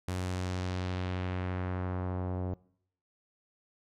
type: tone with low-pass filter sweep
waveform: sawtooth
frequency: 91.5 Hz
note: F#2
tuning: 19 cents flat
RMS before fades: -34 dBFS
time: 0.08-2.54 s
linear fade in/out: 0 ms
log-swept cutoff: 11000 to 630 Hz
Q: 1.1
effects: noise-tail reverb RT60 0.7 s tail -23 dB re dry